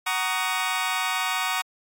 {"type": "chord", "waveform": "20% pulse", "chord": "D# minor seventh", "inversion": "first", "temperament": "just", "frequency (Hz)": [746.7, 933.4, 1120.1, 1244.5], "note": ["F#5", "A#5", "C#6", "D#6"], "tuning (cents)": [16, 2, 18, 0], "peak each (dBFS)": -25, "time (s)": [0.06, 1.62], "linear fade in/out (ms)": 10, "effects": ["AAC 64 kbps"]}